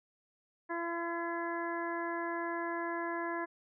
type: harmonic tone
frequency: 338.9 Hz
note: E4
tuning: 48 cents sharp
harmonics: 1 / 2 / 3 / 4 / 5 / 6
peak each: -38 / -41 / -39 / -48 / -41 / -49 dBFS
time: 0.69-3.46 s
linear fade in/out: 20 ms
effects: none